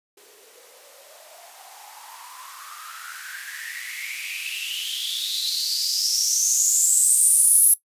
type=noise with band-pass filter sweep; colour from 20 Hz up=violet; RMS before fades=-24 dBFS; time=0.17-7.74 s; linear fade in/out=5 ms; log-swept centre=390 to 11000 Hz; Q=9.3; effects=noise-tail reverb RT60 0.1 s tail -17 dB re dry + resampled to 32000 Hz